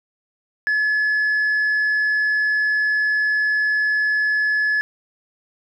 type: tone with tanh clipping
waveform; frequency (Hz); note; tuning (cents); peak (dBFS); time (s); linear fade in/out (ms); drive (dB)
sine; 1710; A6; -50; -17; 0.67-4.81; 0; 1
effects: none